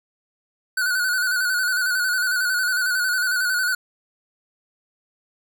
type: tone with vibrato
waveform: square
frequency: 1482 Hz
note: F#6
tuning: 2 cents sharp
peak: -20 dBFS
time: 0.77-3.75 s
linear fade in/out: 5 ms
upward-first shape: square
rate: 11 Hz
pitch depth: 46 cents each way
effects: none